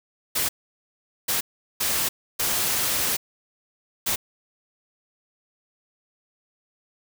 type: noise bursts at uneven times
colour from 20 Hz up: white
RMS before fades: -24 dBFS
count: 5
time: 0.35-0.49 / 1.28-1.41 / 1.8-2.09 / 2.39-3.17 / 4.06-4.16 s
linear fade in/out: 10 ms
effects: none